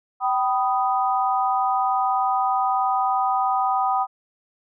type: chord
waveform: sine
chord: G augmented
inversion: none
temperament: equal with one note detuned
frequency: 771 / 987.8 / 1244.5 Hz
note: G5 / B5 / D#6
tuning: -29 / 0 / 0 cents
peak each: -21 / -25 / -24 dBFS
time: 0.2-4.07 s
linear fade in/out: 50 ms
effects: none